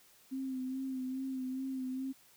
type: tone with vibrato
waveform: sine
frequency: 261.6 Hz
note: C4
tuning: in tune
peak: -35 dBFS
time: 0.31-2.13 s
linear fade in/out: 20 ms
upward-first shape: sine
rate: 2.4 Hz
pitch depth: 34 cents each way
effects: white hiss -63 dBFS RMS until 2.36 s